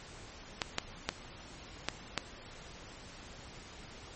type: clicks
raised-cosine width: 0.2 ms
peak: -12 dBFS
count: 5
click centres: 0.618 / 0.784 / 1.09 / 1.886 / 2.177 s
effects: pink hiss -50 dBFS RMS until 4.15 s + MP3 32 kbps